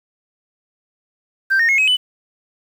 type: tone with pitch steps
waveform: sine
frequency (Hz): 1568 / 1843.3 / 2167 / 2547 / 2994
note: G6 / A#6 / C#7 / D#7 / F#7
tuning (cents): 0 / -20 / -40 / +40 / +20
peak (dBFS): -10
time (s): 1.5-1.97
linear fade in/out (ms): 20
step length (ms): 94
effects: tanh soft clip ceiling -10 dBFS + 7-bit

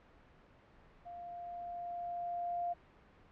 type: tone with level ramp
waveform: sine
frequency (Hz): 698.5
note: F5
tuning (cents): 0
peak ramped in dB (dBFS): -45 to -33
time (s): 1.05-2.74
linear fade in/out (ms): 20
effects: pink hiss -62 dBFS RMS until 3.31 s + low-pass 2000 Hz 12 dB/octave

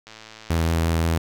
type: click train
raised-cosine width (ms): 0.2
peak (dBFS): -24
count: 74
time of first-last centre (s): 0.07-0.734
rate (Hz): 110
type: tone with vibrato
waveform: sawtooth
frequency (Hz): 82.41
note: E2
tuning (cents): 0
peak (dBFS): -15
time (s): 0.5-1.18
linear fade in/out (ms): 5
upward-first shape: sine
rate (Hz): 5.7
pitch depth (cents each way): 11
effects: none

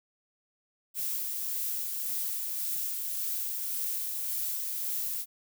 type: noise with tremolo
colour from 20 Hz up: violet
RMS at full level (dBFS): -32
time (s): 0.94-5.26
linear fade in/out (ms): 50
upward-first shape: sine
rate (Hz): 1.8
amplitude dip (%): 25
effects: none

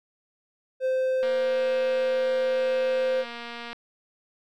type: tone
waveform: triangle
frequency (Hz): 519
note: C5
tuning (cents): -14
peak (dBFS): -20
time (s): 0.8-3.25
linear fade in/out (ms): 50
type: click train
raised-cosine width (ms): 0.3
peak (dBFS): -22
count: 591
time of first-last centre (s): 1.23-3.73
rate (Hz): 236
effects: none

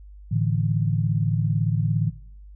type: chord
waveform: sine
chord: A suspended fourth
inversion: none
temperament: equal with one note detuned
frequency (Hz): 110 / 146.83 / 164.34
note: A2 / D3 / E3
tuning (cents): 0 / 0 / -5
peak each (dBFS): -22 / -24 / -26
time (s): 0.31-2.1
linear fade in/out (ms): 10
effects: noise-tail reverb RT60 0.6 s tail -18 dB re dry + added 50 Hz sine -41 dBFS peak until 2.55 s

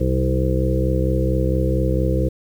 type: harmonic tone with a mistuned harmonic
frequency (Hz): 64.4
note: C2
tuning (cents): -27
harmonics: 1 / 2 / 3 / 5 / 6 / 7 / 8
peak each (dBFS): -20 / -22 / -26 / -25 / -30 / -28 / -25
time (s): 0-2.29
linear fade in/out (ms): 10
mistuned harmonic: 3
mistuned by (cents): +18
effects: 8-bit

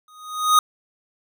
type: tone with exponential growth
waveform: square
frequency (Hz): 1244.5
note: D#6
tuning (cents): 0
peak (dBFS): -10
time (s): 0.08-0.59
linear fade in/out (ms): 2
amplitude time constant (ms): 110
effects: none

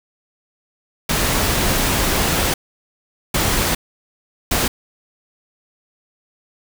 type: noise bursts at uneven times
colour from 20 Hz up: pink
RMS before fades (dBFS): -18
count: 3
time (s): 1.09-2.54 / 3.34-3.75 / 4.51-4.68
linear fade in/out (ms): 5
effects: none

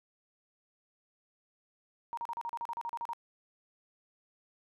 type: tone bursts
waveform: sine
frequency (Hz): 937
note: A#5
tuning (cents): +9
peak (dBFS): -34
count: 13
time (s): 2.13-3.133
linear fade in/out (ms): 0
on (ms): 43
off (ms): 37
effects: none

